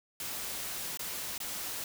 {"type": "noise with dropouts", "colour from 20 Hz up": "white", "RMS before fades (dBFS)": -38, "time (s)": [0.2, 1.84], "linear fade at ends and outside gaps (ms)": 2, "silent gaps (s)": [[0.973, 0.993], [1.38, 1.402]], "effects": []}